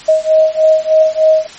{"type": "beating tone pair", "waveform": "sine", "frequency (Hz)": [628, 631.3], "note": ["D#5", "D#5"], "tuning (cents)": [16, 25], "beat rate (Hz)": 3.3, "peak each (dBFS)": -10, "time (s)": [0.08, 1.47], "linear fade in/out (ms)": 10, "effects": ["white hiss -33 dBFS RMS until 1.58 s", "MP3 32 kbps"]}